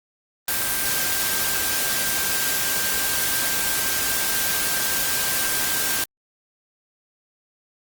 sine tone in noise, 1579 Hz, G6, 12 cents sharp, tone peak -31 dBFS, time 0.48-6.04 s, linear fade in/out 2 ms, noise white, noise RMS -23 dBFS, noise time 0.48-6.04 s, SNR -11 dB, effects Opus 24 kbps

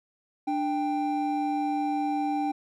triangle tone pair together, 295.8 / 788 Hz, D4 / G5, +13 / +9 cents, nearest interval octave + perfect fourth, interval 1696 cents, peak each -26 dBFS, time 0.47-2.52 s, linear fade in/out 10 ms, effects none

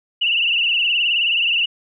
sine tone with vibrato, 2800 Hz, F7, 4 cents sharp, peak -15 dBFS, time 0.21-1.66 s, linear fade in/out 10 ms, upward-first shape triangle, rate 19 Hz, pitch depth 110 cents each way, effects none

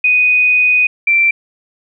sine tone pair in turn, 2489 / 2349 Hz, D#7 / D7, 0 / 0 cents, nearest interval minor second, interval 100 cents, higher first, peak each -8 dBFS, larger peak neither, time 0.04-0.87 / 1.07-1.31 s, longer first, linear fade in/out 5 ms, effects none

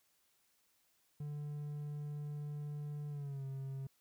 triangle tone with pitch glide, 147.3 to 135.07 Hz, D3 to C#3, +6 to -45 cents, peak -38 dBFS, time 1.2-3.87 s, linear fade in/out 5 ms, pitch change -151 cents, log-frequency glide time 3.09-3.45 s, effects white hiss -75 dBFS RMS until 4 s

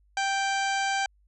harmonic tone with a mistuned harmonic, 784 Hz, G5, in tune, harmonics 1 / 2 / 3 / 4 / 5 / 6 / 7 / 8 / 9 / 10, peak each -27 / -30 / -34 / -37 / -43 / -39 / -44 / -42 / -44 / -45 dBFS, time 0.17-1.06 s, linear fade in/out 2 ms, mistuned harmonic 7, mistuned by +68 cents, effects added 50 Hz sine -60 dBFS peak until 1.27 s

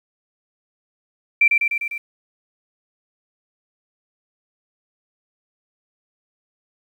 sine tone with echo, 2349 Hz, D7, in tune, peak -10 dBFS, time 1.41-1.48 s, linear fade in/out 5 ms, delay 100 ms, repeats 5, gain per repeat -3 dB, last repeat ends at 1.98 s, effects 8-bit

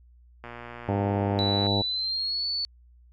click train, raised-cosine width 0.5 ms, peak -25 dBFS, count 147, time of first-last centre 0.44-1.667 s, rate 119 Hz
harmonic tone, 100.2 Hz, G2, 38 cents sharp, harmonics 1 / 2 / 3 / 4 / 5 / 6 / 7 / 8 / 9, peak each -27 / -30 / -32 / -33 / -34 / -35 / -35 / -36 / -37 dBFS, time 0.88-1.82 s, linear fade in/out 5 ms
sine tone with pitch glide, 3951 to 4461 Hz, B7 to C#8, 0 to +10 cents, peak -26 dBFS, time 1.39-2.65 s, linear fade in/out 0 ms, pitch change +210 cents, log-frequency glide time 1.82-2.46 s
effects added 60 Hz sine -52 dBFS peak until 3.12 s

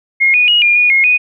sine tone with pitch steps, 2146 / 2464 / 2888 / 2412 / 2452 / 2152 / 2480 Hz, C7 / D#7 / F#7 / D7 / D#7 / C7 / D#7, +43 / -17 / -43 / +46 / -26 / +48 / -6 cents, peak -7 dBFS, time 0.2-1.18 s, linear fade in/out 20 ms, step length 140 ms, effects none

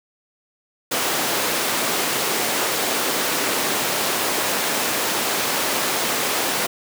pink high-pass noise, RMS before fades -22 dBFS, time 0.91-6.67 s, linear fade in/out 10 ms, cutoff 330 Hz, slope 12 dB/octave, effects none

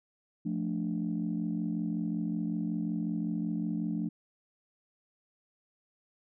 sine chord, D minor, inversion first, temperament equal, 174.61 / 220 / 293.7 Hz, F3 / A3 / D4, 0 / 0 / 0 cents, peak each -33 / -33 / -35 dBFS, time 0.45-4.09 s, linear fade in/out 10 ms, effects tanh soft clip ceiling -22 dBFS

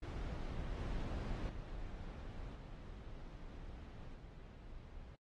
brown noise with level steps, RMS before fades -42 / -40 / -47 / -50 / -53 dBFS, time 0.02-5.16 s, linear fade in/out 10 ms, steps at 0.78 / 1.49 / 2.55 / 4.15 s, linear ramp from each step 5 ms, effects low-pass 5000 Hz 12 dB/octave + AAC 32 kbps

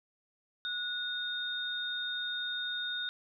sine tone pair together, 1462 / 3684 Hz, F#6 / A#7, -21 / -21 cents, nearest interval octave + major third, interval 1600 cents, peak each -37 / -35 dBFS, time 0.65-3.09 s, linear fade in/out 0 ms, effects none

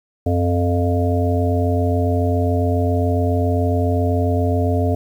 harmonic tone with a mistuned harmonic, 87.31 Hz, F2, in tune, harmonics 1 / 3 / 5 / 7 / 8, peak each -17 / -22 / -24 / -25 / -26 dBFS, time 0.26-4.95 s, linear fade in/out 5 ms, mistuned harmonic 1, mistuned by +70 cents, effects 8-bit

